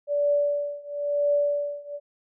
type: tone with tremolo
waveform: sine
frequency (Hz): 579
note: D5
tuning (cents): -25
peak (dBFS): -18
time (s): 0.07-2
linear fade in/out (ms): 50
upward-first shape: triangle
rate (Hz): 0.99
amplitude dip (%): 95
effects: none